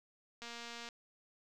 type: click train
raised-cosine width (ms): 0.2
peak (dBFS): -30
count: 111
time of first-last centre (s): 0.42-0.888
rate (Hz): 235
effects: none